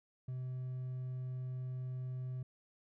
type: tone with hard clipping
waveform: triangle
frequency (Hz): 127.9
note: C3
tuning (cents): -39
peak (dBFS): -39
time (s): 0.28-2.43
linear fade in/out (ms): 5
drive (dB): 5
effects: none